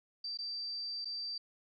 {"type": "tone with dropouts", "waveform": "sine", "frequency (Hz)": 4669, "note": "D8", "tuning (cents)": -11, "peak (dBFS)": -37, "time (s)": [0.24, 1.38], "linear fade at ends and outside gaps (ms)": 5, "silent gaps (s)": [[0.374, 0.387], [1.047, 1.054]], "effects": []}